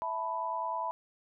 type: chord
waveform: sine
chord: E suspended fourth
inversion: none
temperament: just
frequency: 659.3 / 879 / 988.9 Hz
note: E5 / A5 / B5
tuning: 0 / -2 / +2 cents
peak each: -39 / -38 / -33 dBFS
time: 0.02-0.91 s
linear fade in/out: 0 ms
effects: none